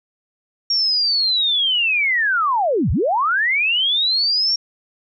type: linear two-way sweep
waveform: sine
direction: down then up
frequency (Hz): 5588 to 55 to 5588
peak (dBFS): -15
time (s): 0.7-4.56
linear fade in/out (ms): 5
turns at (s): 2.91
effects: none